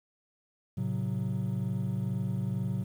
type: chord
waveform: triangle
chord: F# diminished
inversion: first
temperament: just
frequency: 111 / 133.2 / 185 Hz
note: A2 / C3 / F#3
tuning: +16 / +31 / 0 cents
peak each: -31 dBFS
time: 0.77-2.84 s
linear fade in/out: 10 ms
effects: tanh soft clip ceiling -19 dBFS + 10-bit